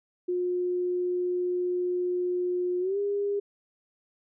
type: tone with pitch glide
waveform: sine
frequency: 358.5 to 404.7 Hz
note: F4 to G#4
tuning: +45 to -45 cents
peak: -25 dBFS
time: 0.28-3.4 s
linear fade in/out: 10 ms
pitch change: +210 cents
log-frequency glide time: 2.8-2.98 s
effects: none